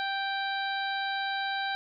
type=harmonic tone; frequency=784 Hz; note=G5; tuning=in tune; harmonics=1 / 2 / 3 / 4 / 5 / 6; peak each=-32 / -33 / -42 / -43 / -37 / -49 dBFS; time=0-1.75 s; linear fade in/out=0 ms; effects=none